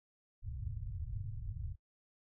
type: low-pass noise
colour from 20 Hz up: white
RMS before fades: -41 dBFS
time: 0.42-1.76 s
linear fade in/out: 50 ms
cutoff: 120 Hz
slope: 48 dB/octave
effects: noise-tail reverb RT60 0.1 s tail -25 dB re dry